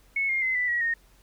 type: tone with pitch steps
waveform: sine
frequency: 2200 / 2125 / 2053 / 1982.8 / 1915.2 / 1850 Hz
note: C#7 / C7 / C7 / B6 / A#6 / A#6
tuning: -14 / +26 / -33 / +6 / +46 / -14 cents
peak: -23 dBFS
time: 0.16-0.94 s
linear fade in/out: 5 ms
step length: 130 ms
effects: added 45 Hz sine -57 dBFS peak until 1.22 s + pink hiss -61 dBFS RMS until 1.22 s